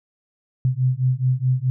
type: beating tone pair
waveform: sine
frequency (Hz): 126.2 / 130.9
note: B2 / C3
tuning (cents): +38 / +1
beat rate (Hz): 4.7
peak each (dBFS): -20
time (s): 0.65-1.7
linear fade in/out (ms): 0
effects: none